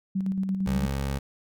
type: tone with tremolo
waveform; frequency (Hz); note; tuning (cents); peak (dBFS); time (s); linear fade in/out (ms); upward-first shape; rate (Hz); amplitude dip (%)
sine; 191.3; G3; -42; -23; 0.15-0.86; 10; square; 8.8; 40
type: tone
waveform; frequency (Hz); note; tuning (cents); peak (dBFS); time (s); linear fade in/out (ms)
20% pulse; 68.5; C#2; -20; -22; 0.66-1.19; 10
effects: none